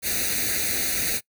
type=noise with comb filter; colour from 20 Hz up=white; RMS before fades=-25 dBFS; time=0.02-1.21 s; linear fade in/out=50 ms; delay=0.47 ms; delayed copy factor=+0.9; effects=noise-tail reverb RT60 0.1 s tail -23 dB re dry